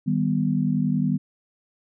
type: chord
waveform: sine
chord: Eb augmented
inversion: none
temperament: equal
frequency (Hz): 155.56 / 196 / 246.9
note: Eb3 / G3 / B3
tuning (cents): 0 / 0 / 0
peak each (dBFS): -24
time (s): 0.06-1.18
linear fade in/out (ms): 20
effects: none